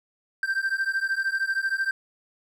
triangle beating tone pair, 1564 / 1577 Hz, G6 / G6, -4 / +10 cents, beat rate 13 Hz, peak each -25 dBFS, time 0.43-1.91 s, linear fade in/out 2 ms, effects none

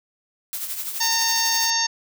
blue noise with tremolo, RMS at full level -27 dBFS, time 0.53-1.7 s, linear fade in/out 0 ms, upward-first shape triangle, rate 12 Hz, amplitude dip 60%
harmonic tone, 913 Hz, A#5, 36 cents flat, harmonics 1 / 2 / 3 / 4 / 5 / 6 / 7, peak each -27 / -28 / -34 / -32 / -25 / -26 / -24 dBFS, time 1-1.87 s, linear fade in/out 10 ms
effects none

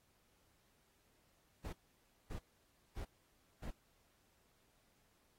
brown noise bursts, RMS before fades -44 dBFS, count 4, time 1.64-3.71 s, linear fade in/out 10 ms, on 90 ms, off 570 ms, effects pink hiss -75 dBFS RMS until 5.38 s + AAC 48 kbps

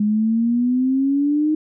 sine exponential sweep, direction up, 206.7 to 311.1 Hz, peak -15 dBFS, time 0-1.55 s, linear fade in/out 5 ms, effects none

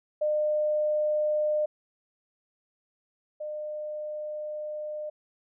sine tone pair in turn, 605 / 605 Hz, D#5 / D#5, -49 / -49 cents, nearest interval unison, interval 0 cents, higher neither, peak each -23 / -32 dBFS, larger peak first, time 0.21-1.66 / 3.4-5.1 s, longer second, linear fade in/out 10 ms, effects none

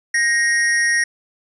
square tone with amplitude modulation, 1873 Hz, A#6, 8 cents sharp, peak -13 dBFS, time 0.14-1.04 s, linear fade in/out 5 ms, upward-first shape sine, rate 255 Hz, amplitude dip 50%, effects resampled to 24000 Hz

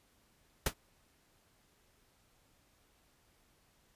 pink noise with exponential decay, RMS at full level -25 dBFS, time 0.66-0.74 s, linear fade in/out 5 ms, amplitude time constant 17 ms, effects pink hiss -70 dBFS RMS until 3.95 s + resampled to 32000 Hz

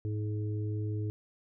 harmonic tone, 105.8 Hz, G#2, 33 cents sharp, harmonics 1 / 3 / 4, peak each -31 / -41 / -43 dBFS, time 0.05-1.1 s, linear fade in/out 0 ms, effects none

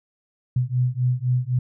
sine beating tone pair, 123.47 / 127.37 Hz, B2 / C3, 0 / -46 cents, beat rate 3.9 Hz, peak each -22 dBFS, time 0.56-1.59 s, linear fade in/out 5 ms, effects none

